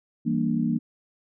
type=chord; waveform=sine; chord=E half-diminished seventh; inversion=none; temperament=equal; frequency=164.81 / 196 / 233.1 / 293.7 Hz; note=E3 / G3 / Bb3 / D4; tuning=0 / 0 / 0 / 0 cents; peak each=-28 / -30 / -24 / -30 dBFS; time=0.25-0.79 s; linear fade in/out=20 ms; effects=none